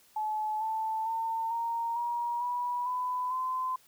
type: tone with pitch steps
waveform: sine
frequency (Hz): 859 / 881.1 / 903.8 / 927.1 / 950.9 / 975.4 / 1000.5 / 1026.3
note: A5 / A5 / A5 / A#5 / A#5 / B5 / B5 / C6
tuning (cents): -42 / +2 / +46 / -10 / +34 / -22 / +22 / -34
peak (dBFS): -29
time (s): 0.16-3.76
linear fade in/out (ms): 5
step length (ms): 450
effects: white hiss -62 dBFS RMS until 3.87 s